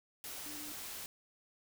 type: tone in noise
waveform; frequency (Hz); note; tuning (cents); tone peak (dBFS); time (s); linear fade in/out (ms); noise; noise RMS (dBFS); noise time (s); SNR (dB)
sine; 298.1; D4; +26; -50; 0.46-0.72; 0; white; -45; 0.24-1.06; -8
effects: none